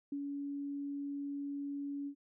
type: tone with ADSR envelope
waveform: sine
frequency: 283 Hz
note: C#4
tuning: 36 cents sharp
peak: -35 dBFS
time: 0.12-2.15 s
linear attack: 4 ms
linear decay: 71 ms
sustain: -2 dB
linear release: 80 ms
effects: none